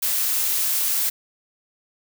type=noise; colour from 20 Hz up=blue; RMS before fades=-22 dBFS; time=0.02-1.1 s; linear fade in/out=10 ms; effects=none